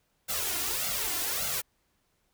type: noise with flanger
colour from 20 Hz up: white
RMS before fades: -31 dBFS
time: 0.28-1.62 s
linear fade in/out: 20 ms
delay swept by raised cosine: 1.4 to 2.9 ms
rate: 1.7 Hz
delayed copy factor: +0.95
effects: pink hiss -73 dBFS RMS until 2.33 s